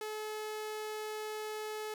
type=tone; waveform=sawtooth; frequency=429.1 Hz; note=A4; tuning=43 cents flat; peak=-34 dBFS; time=0.01-1.94 s; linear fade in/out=2 ms; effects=none